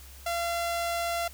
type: tone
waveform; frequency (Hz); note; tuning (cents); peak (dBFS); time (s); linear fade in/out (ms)
sawtooth; 684; F5; -36; -24; 0.26-1.28; 5
effects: added 66 Hz sine -47 dBFS peak until 1.33 s + white hiss -51 dBFS RMS until 1.33 s